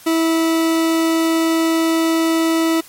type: tone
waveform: 40% pulse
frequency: 326.4 Hz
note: E4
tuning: 17 cents flat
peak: -13 dBFS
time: 0.06-2.81 s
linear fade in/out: 10 ms
effects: white hiss -42 dBFS RMS until 2.88 s + MP3 64 kbps